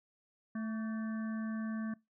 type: harmonic tone with a mistuned harmonic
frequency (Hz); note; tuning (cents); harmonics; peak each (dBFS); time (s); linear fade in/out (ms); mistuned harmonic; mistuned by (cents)
220; A3; 0; 1 / 3 / 5 / 7 / 8; -35 / -51 / -51 / -52 / -53; 0.55-1.94; 5; 5; +58
effects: noise-tail reverb RT60 0.2 s tail -22 dB re dry